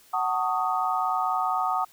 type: chord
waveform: sine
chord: D# half-diminished seventh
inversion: first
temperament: just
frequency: 746.7 / 896 / 1120.1 / 1244.5 Hz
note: F#5 / A5 / C#6 / D#6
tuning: +16 / +31 / +18 / 0 cents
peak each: -27 / -30 / -32 / -27 dBFS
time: 0.13-1.85 s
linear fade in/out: 10 ms
effects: white hiss -56 dBFS RMS until 1.92 s